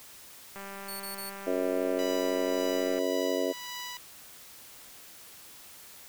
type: click train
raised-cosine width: 0.5 ms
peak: -28 dBFS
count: 479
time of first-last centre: 0.56-2.986 s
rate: 197 Hz
type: tone bursts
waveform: 5% pulse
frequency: 4435 Hz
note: C#8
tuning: in tune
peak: -31 dBFS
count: 3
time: 0.88-1.298 s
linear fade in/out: 5 ms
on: 120 ms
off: 29 ms
type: harmonic tone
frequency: 92.1 Hz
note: F#2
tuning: 7 cents flat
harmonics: 3 / 4 / 5 / 6 / 7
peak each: -33 / -33 / -33 / -33 / -33 dBFS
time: 1.46-3.53 s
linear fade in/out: 20 ms
type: tone with tremolo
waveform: 10% pulse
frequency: 984 Hz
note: B5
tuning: 7 cents flat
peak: -28 dBFS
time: 1.99-3.97 s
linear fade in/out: 0 ms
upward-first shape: sine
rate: 1.8 Hz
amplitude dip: 40%
effects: white hiss -50 dBFS RMS until 6.08 s